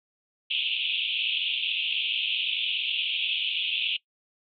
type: band-pass noise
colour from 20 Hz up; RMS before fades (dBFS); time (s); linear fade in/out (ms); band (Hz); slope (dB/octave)
white; -28; 0.5-3.97; 10; 2500 to 3500; 96
effects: noise-tail reverb RT60 0.1 s tail -20 dB re dry